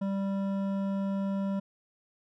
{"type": "tone with hard clipping", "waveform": "sine", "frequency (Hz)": 196, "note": "G3", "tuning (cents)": 0, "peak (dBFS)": -30, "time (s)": [0.01, 1.6], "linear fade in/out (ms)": 10, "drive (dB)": 11, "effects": []}